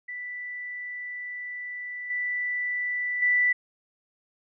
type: tone with level steps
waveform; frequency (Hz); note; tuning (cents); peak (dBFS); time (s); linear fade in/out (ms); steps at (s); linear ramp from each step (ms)
sine; 1975.5; B6; 0; -33 / -26 / -19; 0.08-3.53; 10; 2.1 / 3.22; 5
effects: none